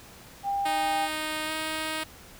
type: tone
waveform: sine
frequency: 798 Hz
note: G5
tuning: 31 cents sharp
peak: -25 dBFS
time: 0.43-1.09 s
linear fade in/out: 50 ms
type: tone with pitch glide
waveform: 5% pulse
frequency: 310.1 to 313.9 Hz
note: D#4 to D#4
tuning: -6 to +15 cents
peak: -18 dBFS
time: 0.65-2.04 s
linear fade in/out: 10 ms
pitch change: +21 cents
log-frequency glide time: 1.46-1.51 s
effects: pink hiss -49 dBFS RMS until 2.39 s